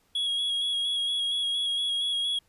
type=tone with vibrato; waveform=triangle; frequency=3322 Hz; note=G#7; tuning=in tune; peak=-24 dBFS; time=0.15-2.39 s; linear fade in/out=5 ms; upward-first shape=square; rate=4.3 Hz; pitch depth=19 cents each way; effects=pink hiss -67 dBFS RMS until 2.48 s + resampled to 32000 Hz